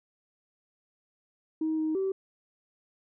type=tone with pitch steps; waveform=sine; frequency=315.9 / 313.4 / 384.5 Hz; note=D#4 / D#4 / G4; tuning=+26 / +13 / -33 cents; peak=-25 dBFS; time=1.61-2.12 s; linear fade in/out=5 ms; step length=170 ms; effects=tanh soft clip ceiling -22 dBFS